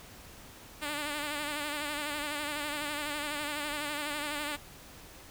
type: tone with vibrato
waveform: 5% pulse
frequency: 295.2 Hz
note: D4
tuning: 9 cents sharp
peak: -22 dBFS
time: 0.81-4.57 s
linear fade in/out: 20 ms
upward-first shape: sine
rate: 12 Hz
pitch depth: 52 cents each way
effects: pink hiss -51 dBFS RMS until 5.3 s